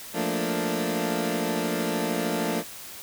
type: chord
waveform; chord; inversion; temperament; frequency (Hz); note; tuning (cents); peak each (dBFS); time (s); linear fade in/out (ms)
20% pulse; Bb major seventh; second; equal with one note detuned; 174.61 / 220 / 233.1 / 292.6; F3 / A3 / Bb3 / D4; 0 / 0 / 0 / -6; -26; 0.13-2.64; 50
effects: white hiss -41 dBFS RMS until 3.02 s